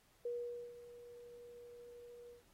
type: tone with ADSR envelope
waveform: sine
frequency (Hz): 480.2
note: B4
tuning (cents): -49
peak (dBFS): -37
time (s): 0.25-2.43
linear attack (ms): 5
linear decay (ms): 480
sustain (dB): -15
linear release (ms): 120
effects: pink hiss -71 dBFS RMS until 2.53 s + AAC 48 kbps